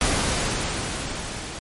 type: noise with level ramp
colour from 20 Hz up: pink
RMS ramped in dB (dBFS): -21 to -34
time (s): 0.01-1.59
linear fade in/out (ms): 2
effects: MP3 48 kbps